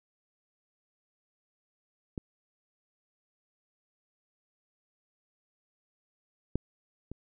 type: clicks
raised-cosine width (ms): 3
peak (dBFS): -22 / -15 / -27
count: 3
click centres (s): 2.178 / 6.556 / 7.116
effects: none